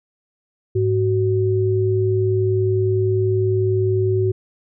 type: tone pair together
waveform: sine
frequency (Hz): 105 / 374.2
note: G#2 / F#4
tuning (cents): +19 / +20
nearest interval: octave + minor seventh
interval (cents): 2201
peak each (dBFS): -18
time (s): 0.75-4.32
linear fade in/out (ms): 10
effects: none